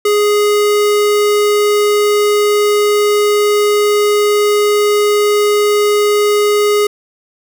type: tone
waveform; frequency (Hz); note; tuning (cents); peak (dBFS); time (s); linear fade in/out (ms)
square; 415.3; G#4; 0; -10; 0.05-6.87; 5
effects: none